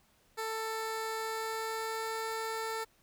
15% pulse tone with pitch glide, 443.5 to 446.1 Hz, A4 to A4, +14 to +24 cents, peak -28 dBFS, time 0.37-2.85 s, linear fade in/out 20 ms, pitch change +10 cents, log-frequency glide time 1.17-2.17 s, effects pink hiss -68 dBFS RMS until 3.02 s

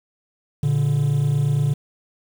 triangle tone pair together, 116.54 / 145.04 Hz, A#2 / D3, 0 / -21 cents, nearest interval major third, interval 379 cents, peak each -20 / -15 dBFS, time 0.63-1.74 s, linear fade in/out 5 ms, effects tanh soft clip ceiling -10 dBFS + 7-bit

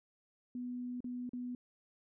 sine tone with dropouts, 246.9 Hz, B3, in tune, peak -38 dBFS, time 0.55-1.55 s, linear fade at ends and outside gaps 2 ms, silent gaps 1.005-1.043 / 1.293-1.333 s, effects none

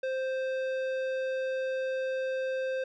triangle tone with tanh clipping, 523.3 Hz, C5, in tune, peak -31 dBFS, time 0.03-2.84 s, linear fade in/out 5 ms, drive 17 dB, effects none

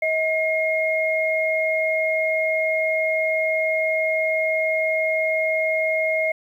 sine tone pair together, 637 / 2143 Hz, D#5 / C7, +41 / +41 cents, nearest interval octave + major sixth, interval 2100 cents, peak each -21 / -22 dBFS, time 0.02-6.32 s, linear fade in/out 5 ms, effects 9-bit

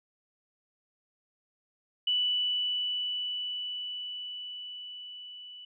sine tone with level ramp, 2968 Hz, F#7, 5 cents sharp, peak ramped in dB -24 to -44 dBFS, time 2.07-5.65 s, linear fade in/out 5 ms, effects none

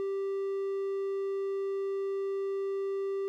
triangle tone, 392 Hz, G4, in tune, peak -28 dBFS, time 0-3.28 s, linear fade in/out 0 ms, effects none

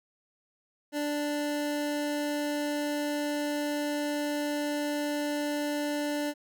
25% pulse tone, 293.7 Hz, D4, in tune, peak -25 dBFS, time 0.92-6.34 s, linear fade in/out 50 ms, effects none

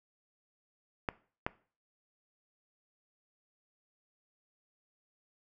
clicks, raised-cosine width 0.5 ms, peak -16 dBFS, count 2, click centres 1.088 / 1.465 s, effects noise-tail reverb RT60 0.4 s tail -19 dB re dry

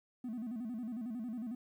triangle tone with vibrato, 233.1 Hz, A#3, in tune, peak -35 dBFS, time 0.24-1.55 s, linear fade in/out 5 ms, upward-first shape square, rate 11 Hz, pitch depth 120 cents each way, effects tanh soft clip ceiling -33 dBFS + 12-bit

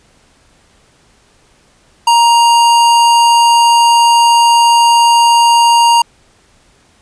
square tone, 937 Hz, A#5, 9 cents sharp, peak -6 dBFS, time 2.07-6.02 s, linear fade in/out 5 ms, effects pink hiss -50 dBFS RMS until 7.01 s + resampled to 22050 Hz

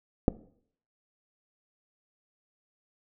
clicks, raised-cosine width 2 ms, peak -7 / -16 dBFS, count 2, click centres 0.281 / 0.285 s, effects noise-tail reverb RT60 0.6 s tail -19 dB re dry

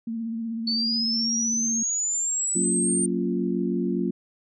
sine tone with vibrato, 227.4 Hz, A#3, 43 cents flat, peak -27 dBFS, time 0.07-1.83 s, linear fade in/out 5 ms, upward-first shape sine, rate 16 Hz, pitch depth 35 cents each way
sine linear sweep, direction up, 4435 to 8870 Hz, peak -23 dBFS, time 0.67-3.06 s, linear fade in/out 5 ms
sine chord, Gb major seventh, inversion none, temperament equal with one note detuned, 185 / 232.1 / 277.2 / 349.2 Hz, Gb3 / Bb3 / Db4 / F4, 0 / -7 / 0 / 0 cents, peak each -27 / -28 / -30 / -28 dBFS, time 2.55-4.11 s, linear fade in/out 10 ms
effects none

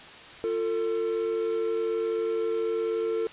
triangle tone pair together, 349.2 / 448 Hz, F4 / A4, 0 / +31 cents, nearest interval major third, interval 431 cents, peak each -30 / -24 dBFS, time 0.44-3.27 s, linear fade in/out 0 ms, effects white hiss -45 dBFS RMS until 3.32 s + resampled to 8000 Hz

